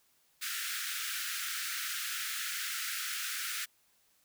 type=high-pass noise; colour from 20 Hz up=pink; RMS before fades=-37 dBFS; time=0.41-3.66 s; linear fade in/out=20 ms; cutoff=1300 Hz; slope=96 dB/octave; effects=white hiss -70 dBFS RMS until 4.24 s